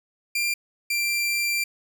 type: tone pair in turn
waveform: sawtooth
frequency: 2381 / 2363 Hz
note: D7 / D7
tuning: +23 / +10 cents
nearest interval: unison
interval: 13 cents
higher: first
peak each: -19 dBFS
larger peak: neither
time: 0.35-0.54 / 0.9-1.64 s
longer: second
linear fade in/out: 5 ms
effects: none